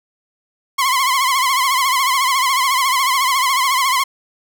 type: tone with vibrato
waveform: sawtooth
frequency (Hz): 1054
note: C6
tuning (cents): +12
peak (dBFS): -10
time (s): 0.78-4.04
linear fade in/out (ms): 10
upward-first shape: triangle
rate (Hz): 14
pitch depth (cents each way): 120
effects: none